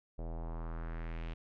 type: tone with low-pass filter sweep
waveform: square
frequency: 41.18 Hz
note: E1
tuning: 1 cent flat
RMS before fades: -40 dBFS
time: 0.18-1.34 s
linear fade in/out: 10 ms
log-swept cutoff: 600 to 3000 Hz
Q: 2.1
effects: none